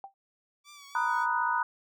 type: tone with exponential decay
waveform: sine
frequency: 784 Hz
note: G5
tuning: in tune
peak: -35 dBFS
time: 0.04-0.14 s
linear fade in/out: 1 ms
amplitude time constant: 20 ms
type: tone with vibrato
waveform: 10% pulse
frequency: 1148 Hz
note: D6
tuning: 40 cents flat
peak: -40 dBFS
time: 0.64-1.27 s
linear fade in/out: 50 ms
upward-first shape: triangle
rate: 3.3 Hz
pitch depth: 60 cents each way
type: chord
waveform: sine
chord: B major seventh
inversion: third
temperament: equal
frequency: 932.3 / 987.8 / 1244.5 / 1480 Hz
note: A#5 / B5 / D#6 / F#6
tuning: 0 / 0 / 0 / 0 cents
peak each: -30 / -30 / -33 / -31 dBFS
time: 0.95-1.63 s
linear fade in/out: 2 ms
effects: none